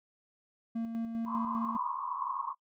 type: tone with tremolo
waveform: triangle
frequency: 228.6 Hz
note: A#3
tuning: 34 cents flat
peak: -29 dBFS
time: 0.75-1.77 s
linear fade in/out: 10 ms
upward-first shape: square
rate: 5 Hz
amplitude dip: 45%
type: band-pass noise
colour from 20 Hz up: pink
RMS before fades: -36 dBFS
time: 1.25-2.55 s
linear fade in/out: 50 ms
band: 980 to 1100 Hz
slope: 96 dB/octave
effects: noise-tail reverb RT60 0.1 s tail -23 dB re dry